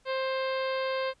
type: harmonic tone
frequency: 527 Hz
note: C5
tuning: 12 cents sharp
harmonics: 1 / 2 / 3 / 4 / 5 / 6 / 7 / 8 / 9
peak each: -29 / -35 / -39 / -41 / -43 / -45 / -46 / -47 / -48 dBFS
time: 0.05-1.14 s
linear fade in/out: 50 ms
effects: pink hiss -66 dBFS RMS until 1.2 s + resampled to 22050 Hz